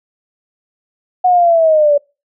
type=linear sweep; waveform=sine; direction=down; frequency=737 to 570 Hz; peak=-7 dBFS; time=1.24-1.98 s; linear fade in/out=10 ms; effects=noise-tail reverb RT60 0.3 s tail -26 dB re dry